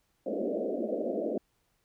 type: band-pass noise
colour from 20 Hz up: white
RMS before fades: -32 dBFS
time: 0.26-1.38 s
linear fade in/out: 5 ms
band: 200 to 650 Hz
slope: 96 dB/octave
effects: pink hiss -74 dBFS RMS until 1.84 s